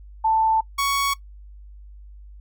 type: tone pair in turn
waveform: sine / sawtooth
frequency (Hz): 885 / 1115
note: A5 / C#6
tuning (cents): +10 / +10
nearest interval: major third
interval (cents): 400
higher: second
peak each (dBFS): -16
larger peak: neither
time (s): 0.24-0.61 / 0.78-1.14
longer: first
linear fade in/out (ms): 10
effects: noise-tail reverb RT60 0.1 s tail -19 dB re dry + added 50 Hz sine -40 dBFS peak until 2.4 s